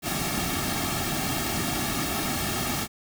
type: noise with comb filter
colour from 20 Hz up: pink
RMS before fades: -28 dBFS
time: 0.02-2.88 s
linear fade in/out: 50 ms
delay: 2 ms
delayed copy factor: -0.75
effects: none